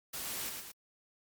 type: noise with echo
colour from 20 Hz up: white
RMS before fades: -40 dBFS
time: 0.13-0.5 s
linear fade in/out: 10 ms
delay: 110 ms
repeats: 2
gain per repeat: -4 dB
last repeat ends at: 0.72 s
effects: Opus 48 kbps